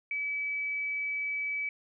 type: tone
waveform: sine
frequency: 2292 Hz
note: D7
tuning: 43 cents flat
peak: -30 dBFS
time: 0.11-1.69 s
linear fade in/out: 2 ms
effects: none